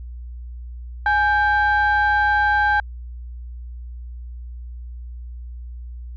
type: tone pair together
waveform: sine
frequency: 833.3 / 1573 Hz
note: G#5 / G6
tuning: +6 / +6 cents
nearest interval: major seventh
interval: 1100 cents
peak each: -16 dBFS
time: 1.06-2.8 s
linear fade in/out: 2 ms
effects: tanh soft clip ceiling -11 dBFS + added 60 Hz sine -31 dBFS peak until 6.16 s